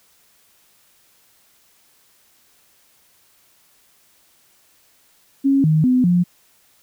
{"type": "tone with pitch steps", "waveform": "sine", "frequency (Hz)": [274.1, 156, 252.9, 176.5], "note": ["C#4", "D#3", "B3", "F3"], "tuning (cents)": [-19, 5, 41, 19], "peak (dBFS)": -12, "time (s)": [5.44, 6.24], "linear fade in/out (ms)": 20, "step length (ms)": 200, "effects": ["white hiss -57 dBFS RMS until 6.82 s"]}